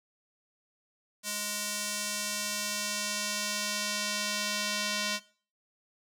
square tone with band-pass filter sweep, 207.7 Hz, G#3, in tune, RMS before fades -33 dBFS, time 1.23-5.2 s, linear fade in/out 50 ms, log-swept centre 8200 to 4500 Hz, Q 0.95, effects noise-tail reverb RT60 0.4 s tail -18 dB re dry

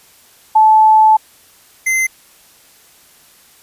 sine / square tone pair in turn, 870 / 2069 Hz, A5 / C7, -20 / -20 cents, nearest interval octave + minor third, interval 1500 cents, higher second, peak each -5 / -13 dBFS, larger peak first, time 0.55-1.17 / 1.86-2.07 s, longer first, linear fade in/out 10 ms, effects white hiss -47 dBFS RMS until 3.62 s + resampled to 32000 Hz

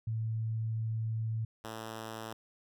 sine / 5% pulse tone pair in turn, 111.6 / 111.11 Hz, A2 / A2, +25 / +17 cents, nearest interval unison, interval 8 cents, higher first, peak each -31 / -29 dBFS, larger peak second, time 0.07-1.45 / 1.64-2.33 s, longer first, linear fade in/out 5 ms, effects none

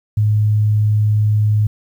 sine tone, 106.1 Hz, G#2, 38 cents sharp, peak -11 dBFS, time 0.17-1.67 s, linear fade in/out 5 ms, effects 8-bit

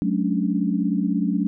sine chord, D major seventh, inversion first, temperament equal with one note detuned, 185 / 214.9 / 277.2 / 293.7 Hz, F#3 / A3 / C#4 / D4, 0 / -41 / 0 / 0 cents, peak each -23 / -24 / -26 / -27 dBFS, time 0.02-1.47 s, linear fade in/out 0 ms, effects none

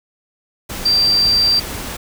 sine tone in noise, 4699 Hz, D8, in tune, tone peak -11 dBFS, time 0.85-1.6 s, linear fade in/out 10 ms, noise pink, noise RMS -27 dBFS, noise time 0.69-1.97 s, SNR +13 dB, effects none

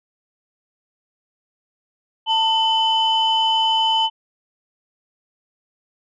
sine tone pair together, 893 / 3026 Hz, A5 / F#7, +25 / +38 cents, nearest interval octave + major sixth, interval 2113 cents, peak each -17 dBFS, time 2.26-4.1 s, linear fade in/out 50 ms, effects tanh soft clip ceiling -9 dBFS

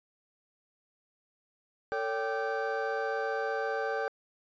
triangle tone cluster, 448 / 563 / 783 / 1182 / 1549 Hz, A4 / C#5 / G5 / D6 / G6, +31 / +27 / -2 / +11 / -21 cents, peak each -32 / -34 / -34 / -40 / -35 dBFS, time 1.92-4.08 s, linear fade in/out 0 ms, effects resampled to 16000 Hz

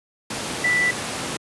sine tone in noise, 1975.5 Hz, B6, in tune, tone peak -17 dBFS, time 0.64-0.91 s, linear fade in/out 5 ms, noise pink, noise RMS -27 dBFS, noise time 0.3-1.37 s, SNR +7 dB, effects high-pass 150 Hz 12 dB/octave + resampled to 24000 Hz

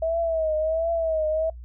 sine tone with vibrato, 644 Hz, E5, 41 cents flat, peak -21 dBFS, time 0.02-1.5 s, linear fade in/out 5 ms, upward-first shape triangle, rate 1.4 Hz, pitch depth 81 cents each way, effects noise-tail reverb RT60 0.1 s tail -24 dB re dry + added 60 Hz sine -37 dBFS peak until 1.64 s

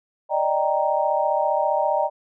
sine chord, Eb major seventh, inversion third, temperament equal, 587.3 / 622.3 / 784 / 932.3 Hz, D5 / Eb5 / G5 / Bb5, 0 / 0 / 0 / 0 cents, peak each -24 dBFS, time 0.29-2.1 s, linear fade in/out 50 ms, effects none

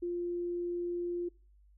sine tone, 349.2 Hz, F4, in tune, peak -32 dBFS, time 0.02-1.29 s, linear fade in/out 10 ms, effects noise-tail reverb RT60 0.4 s tail -25 dB re dry + added 50 Hz sine -59 dBFS peak until 1.77 s

